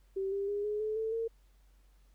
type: tone with pitch steps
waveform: sine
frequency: 386.7 / 397.3 / 408.3 / 419.5 / 431.1 / 442.9 / 455.1 Hz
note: G4 / G4 / G#4 / G#4 / A4 / A4 / A#4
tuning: -24 / +23 / -29 / +17 / -35 / +11 / -42 cents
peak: -31 dBFS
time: 0.16-1.28 s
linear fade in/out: 10 ms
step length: 160 ms
effects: added 47 Hz sine -60 dBFS peak until 2.14 s + pink hiss -73 dBFS RMS until 2.14 s